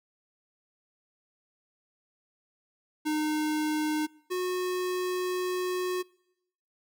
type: tone pair in turn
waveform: square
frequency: 306 / 364.4 Hz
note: D#4 / F#4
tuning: -29 / -26 cents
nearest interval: minor third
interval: 303 cents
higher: second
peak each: -27 / -29 dBFS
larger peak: first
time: 3.05-4.07 / 4.3-6.03 s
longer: second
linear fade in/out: 20 ms
effects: noise-tail reverb RT60 0.9 s tail -25 dB re dry